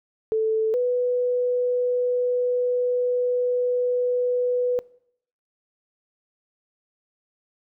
sine tone pair in turn, 440.3 / 494.1 Hz, A4 / B4, +1 / +1 cents, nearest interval major second, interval 200 cents, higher second, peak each -19 dBFS, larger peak neither, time 0.32-0.74 / 0.74-4.79 s, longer second, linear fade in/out 0 ms, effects noise-tail reverb RT60 0.7 s tail -23 dB re dry

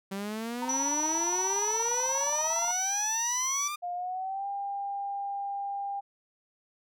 sawtooth exponential sweep, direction up, 192.2 to 1218 Hz, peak -29 dBFS, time 0.11-3.76 s, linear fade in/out 10 ms
sine tone with tremolo, 932.3 Hz, A#5, in tune, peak -30 dBFS, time 0.62-2.72 s, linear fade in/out 5 ms, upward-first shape square, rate 17 Hz, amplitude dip 75%
sine tone, 5910 Hz, F#8, 3 cents flat, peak -28 dBFS, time 0.69-3.68 s, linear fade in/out 5 ms
sine tone with pitch glide, 708 to 799.3 Hz, F5 to G5, +23 to +33 cents, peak -31 dBFS, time 3.82-6.01 s, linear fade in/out 20 ms, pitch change +210 cents, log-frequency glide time 3.94-4.47 s
effects none

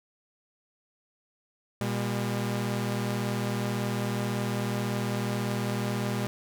sawtooth tone pair together, 120 / 201.8 Hz, B2 / G#3, -49 / -49 cents, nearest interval major sixth, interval 900 cents, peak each -26 / -27 dBFS, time 1.81-6.27 s, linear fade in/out 0 ms, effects none

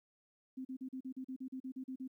sine tone bursts, 260.4 Hz, C4, 8 cents flat, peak -40 dBFS, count 13, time 0.57-2.078 s, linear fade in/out 10 ms, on 80 ms, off 39 ms, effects 13-bit

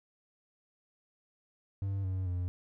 triangle tone with pitch steps, 98 / 93.63 / 89.45 Hz, G2 / F#2 / F2, 0 / +21 / +42 cents, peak -29 dBFS, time 1.82-2.48 s, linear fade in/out 0 ms, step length 220 ms, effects none

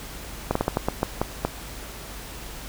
slowing click train, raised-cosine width 1 ms, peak -7 dBFS, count 9, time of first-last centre 0.51-1.45 s, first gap 44 ms, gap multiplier 1.27, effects added 50 Hz sine -41 dBFS peak until 2.68 s + pink hiss -39 dBFS RMS until 2.68 s

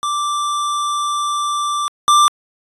square tone pair in turn, 1174.7 / 1181.5 Hz, D6 / D6, 0 / +10 cents, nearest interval unison, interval 10 cents, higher second, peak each -18 / -9 dBFS, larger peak second, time 0.03-1.88 / 2.08-2.28 s, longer first, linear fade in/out 0 ms, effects resampled to 24000 Hz

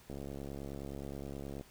click train, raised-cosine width 2 ms, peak -30 dBFS, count 106, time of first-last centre 0.1-1.611 s, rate 69.5 Hz, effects pink hiss -60 dBFS RMS until 1.7 s

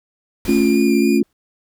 pink noise with exponential decay, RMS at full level -29 dBFS, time 0.45-1.33 s, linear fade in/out 2 ms, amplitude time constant 190 ms
sawtooth tone with vibrato, 2412 Hz, D7, 46 cents sharp, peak -24 dBFS, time 0.46-1.21 s, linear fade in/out 50 ms, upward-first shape sine, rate 3.5 Hz, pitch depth 17 cents each way
sine chord, A augmented, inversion none, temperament equal, 220 / 277.2 / 349.2 Hz, A3 / C#4 / E#4, 0 / 0 / 0 cents, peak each -16 / -16 / -17 dBFS, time 0.48-1.23 s, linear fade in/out 5 ms
effects none

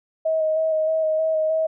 sine tone with vibrato, 633 Hz, D#5, 30 cents sharp, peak -18 dBFS, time 0.25-1.67 s, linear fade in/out 10 ms, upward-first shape square, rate 3.2 Hz, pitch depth 16 cents each way, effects none

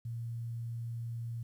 sine tone with quantisation, 116.54 Hz, A#2, in tune, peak -36 dBFS, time 0.05-1.43 s, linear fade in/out 5 ms, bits 11, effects none

